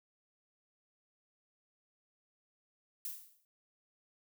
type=noise with exponential decay; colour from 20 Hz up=violet; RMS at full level=-38 dBFS; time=3.05-3.45 s; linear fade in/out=1 ms; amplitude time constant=85 ms; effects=none